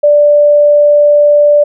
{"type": "tone", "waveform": "sine", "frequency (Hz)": 587.3, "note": "D5", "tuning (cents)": 0, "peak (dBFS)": -3, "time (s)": [0.03, 1.64], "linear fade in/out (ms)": 10, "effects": []}